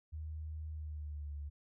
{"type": "tone with pitch glide", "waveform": "sine", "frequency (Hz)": [77.78, 72.57], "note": ["D#2", "D2"], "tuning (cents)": [0, -20], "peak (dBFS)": -40, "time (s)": [0.12, 1.5], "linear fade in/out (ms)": 20, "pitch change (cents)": -120, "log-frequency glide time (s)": [0.7, 1.34], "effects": []}